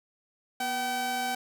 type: tone pair together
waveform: sawtooth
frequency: 243.7 / 766 Hz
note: B3 / G5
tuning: -23 / -40 cents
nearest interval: octave + minor sixth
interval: 1983 cents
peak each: -34 / -25 dBFS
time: 0.6-1.35 s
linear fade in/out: 5 ms
effects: none